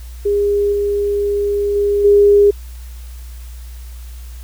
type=tone with level steps; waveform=sine; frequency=407.3 Hz; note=G#4; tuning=34 cents flat; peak=-12 / -14 / -12 / -6 dBFS; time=0.25-2.51 s; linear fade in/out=10 ms; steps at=0.72 / 1.75 / 2.04 s; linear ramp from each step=10 ms; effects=added 60 Hz sine -29 dBFS peak until 4.43 s + white hiss -45 dBFS RMS until 4.43 s